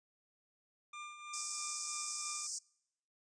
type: tone with tremolo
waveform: 25% pulse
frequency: 1196 Hz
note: D6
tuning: 31 cents sharp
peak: -40 dBFS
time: 0.93-2.47 s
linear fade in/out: 5 ms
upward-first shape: triangle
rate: 3.1 Hz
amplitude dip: 60%
type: band-pass noise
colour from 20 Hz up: white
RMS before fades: -42 dBFS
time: 1.33-2.59 s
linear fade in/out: 10 ms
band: 4900 to 8700 Hz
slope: 96 dB/octave
effects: noise-tail reverb RT60 0.8 s tail -26 dB re dry + resampled to 22050 Hz